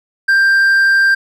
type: tone with hard clipping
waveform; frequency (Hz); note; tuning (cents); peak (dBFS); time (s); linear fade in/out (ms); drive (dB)
sine; 1583; G6; +17; -9; 0.28-1.15; 10; 3
effects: none